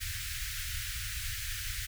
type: band-stop noise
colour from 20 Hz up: pink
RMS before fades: -37 dBFS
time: 0-1.87 s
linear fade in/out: 20 ms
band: 110 to 1500 Hz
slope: 48 dB/octave
effects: none